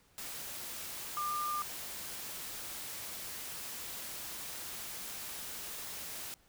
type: tone in noise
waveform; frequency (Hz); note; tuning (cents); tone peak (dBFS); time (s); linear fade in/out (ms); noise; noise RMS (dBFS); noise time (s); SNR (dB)
sine; 1199; D6; +36; -33; 1.17-1.62; 0; white; -43; 0.18-6.34; +7
effects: pink hiss -67 dBFS RMS until 6.48 s